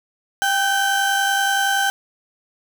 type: tone pair together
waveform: 35% pulse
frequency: 793 / 1535.5 Hz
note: G5 / G6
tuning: +20 / -36 cents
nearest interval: major seventh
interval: 1144 cents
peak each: -18 / -18 dBFS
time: 0.42-1.9 s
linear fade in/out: 0 ms
effects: 8-bit